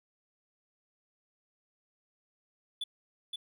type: tone with echo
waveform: triangle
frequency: 3466 Hz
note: A7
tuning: 27 cents flat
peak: -31 dBFS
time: 2.81-2.84 s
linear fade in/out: 5 ms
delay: 520 ms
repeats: 1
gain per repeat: -3 dB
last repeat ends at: 3.36 s
effects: none